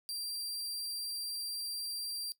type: tone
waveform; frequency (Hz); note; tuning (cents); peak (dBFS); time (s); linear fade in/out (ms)
sawtooth; 4721; D8; +8; -34; 0.09-2.32; 0
effects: noise-tail reverb RT60 0.1 s tail -17 dB re dry